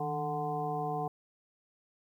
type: harmonic tone with a mistuned harmonic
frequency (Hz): 147.8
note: D3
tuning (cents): +11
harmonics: 1 / 2 / 3 / 5 / 6 / 7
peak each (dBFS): -38 / -44 / -38 / -34 / -46 / -42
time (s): 0-1.08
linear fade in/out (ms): 5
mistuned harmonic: 1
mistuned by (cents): +100
effects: 11-bit